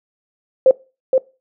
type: tone with echo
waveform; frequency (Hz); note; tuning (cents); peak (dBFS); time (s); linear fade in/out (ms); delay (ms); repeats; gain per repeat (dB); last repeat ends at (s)
sine; 523.3; C5; 0; -6; 0.66-0.71; 2; 470; 1; -4; 1.18
effects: noise-tail reverb RT60 0.3 s tail -21 dB re dry